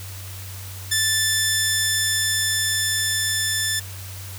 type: tone with level ramp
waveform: 10% pulse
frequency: 1760 Hz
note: A6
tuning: in tune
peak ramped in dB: -9 to -12 dBFS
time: 0.91-3.8 s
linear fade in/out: 10 ms
effects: added 95 Hz sine -34 dBFS peak until 4.38 s + white hiss -39 dBFS RMS until 4.38 s